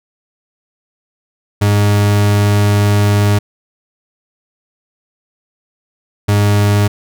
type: tone bursts at uneven times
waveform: 40% pulse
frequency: 102.7 Hz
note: G#2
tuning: 19 cents flat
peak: -8 dBFS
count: 2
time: 1.61-3.39 / 6.28-6.88 s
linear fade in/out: 10 ms
effects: none